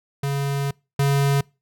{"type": "tone pair in turn", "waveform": "square", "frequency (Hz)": [139.9, 139.9], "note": ["C#3", "C#3"], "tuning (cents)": [16, 16], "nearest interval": "unison", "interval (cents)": 0, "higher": "neither", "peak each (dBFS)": [-22, -17], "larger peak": "second", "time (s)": [[0.23, 0.71], [0.99, 1.41]], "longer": "first", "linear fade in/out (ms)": 5, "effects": ["noise-tail reverb RT60 0.3 s tail -26 dB re dry"]}